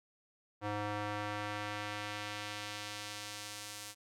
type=tone with band-pass filter sweep; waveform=square; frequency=104.2 Hz; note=G#2; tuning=6 cents sharp; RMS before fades=-41 dBFS; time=0.61-3.95 s; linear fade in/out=50 ms; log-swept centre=900 to 8200 Hz; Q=0.71; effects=none